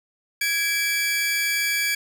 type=tone pair together; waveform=sawtooth; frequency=1661.2 / 2320 Hz; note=G#6 / D7; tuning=0 / -22 cents; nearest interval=tritone; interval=578 cents; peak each=-23 / -19 dBFS; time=0.41-1.95 s; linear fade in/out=5 ms; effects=none